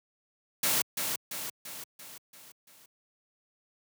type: noise with echo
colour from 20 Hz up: white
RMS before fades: -27 dBFS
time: 0.63-0.82 s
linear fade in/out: 5 ms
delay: 340 ms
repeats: 6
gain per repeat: -5 dB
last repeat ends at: 2.86 s
effects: high-pass 100 Hz 12 dB/octave